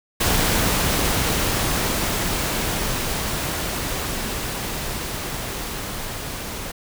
pink noise with level ramp, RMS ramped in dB -19 to -31 dBFS, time 0.2-6.72 s, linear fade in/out 10 ms, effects none

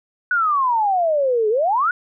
sine exponential two-way sweep, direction down then up, 1492 to 415.3 to 1492 Hz, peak -15 dBFS, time 0.31-1.91 s, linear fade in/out 2 ms, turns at 1.49 s, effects none

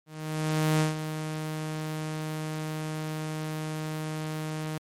sawtooth tone with ADSR envelope, 155.56 Hz, D#3, in tune, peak -17 dBFS, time 0.06-4.78 s, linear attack 740 ms, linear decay 140 ms, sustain -10 dB, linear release 5 ms, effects MP3 64 kbps

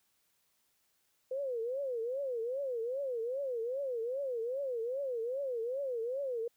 sine tone with vibrato, 504 Hz, B4, 35 cents sharp, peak -33 dBFS, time 1.31-6.48 s, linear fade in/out 5 ms, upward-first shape triangle, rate 2.5 Hz, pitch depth 230 cents each way, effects white hiss -75 dBFS RMS until 6.56 s

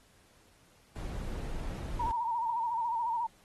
brown noise, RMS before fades -37 dBFS, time 0.96-2.11 s, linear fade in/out 0 ms
sine tone with vibrato, 932.3 Hz, A#5, in tune, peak -29 dBFS, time 1.99-3.27 s, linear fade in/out 10 ms, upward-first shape sine, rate 14 Hz, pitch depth 73 cents each way
effects pink hiss -64 dBFS RMS until 3.44 s + AAC 32 kbps

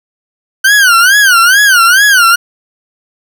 40% pulse tone with vibrato, 1510 Hz, F#6, 35 cents sharp, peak -3 dBFS, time 0.64-2.36 s, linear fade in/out 10 ms, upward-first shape sine, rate 2.3 Hz, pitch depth 190 cents each way, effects none

